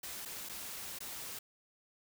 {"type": "noise with dropouts", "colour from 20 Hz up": "white", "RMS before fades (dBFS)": -44, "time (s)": [0.03, 1.39], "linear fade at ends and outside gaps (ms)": 5, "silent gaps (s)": [[0.252, 0.256], [0.489, 0.494], [0.988, 1.004]], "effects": []}